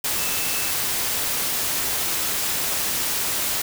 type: tone in noise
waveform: sine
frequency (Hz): 2637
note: E7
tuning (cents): 0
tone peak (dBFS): -33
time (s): 0.18-0.71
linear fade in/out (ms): 5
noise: white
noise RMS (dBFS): -24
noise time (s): 0.04-3.62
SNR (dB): -12
effects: none